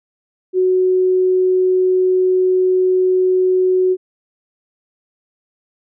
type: tone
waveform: sine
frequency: 370 Hz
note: F#4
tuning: in tune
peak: -11 dBFS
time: 0.53-3.97 s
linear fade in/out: 50 ms
effects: none